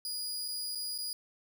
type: tone with dropouts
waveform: sawtooth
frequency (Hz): 4897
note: D#8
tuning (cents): -28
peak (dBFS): -32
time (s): 0.05-1.13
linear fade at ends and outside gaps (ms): 1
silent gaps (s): 0.48-0.484 / 0.75-0.755 / 0.979-0.986
effects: none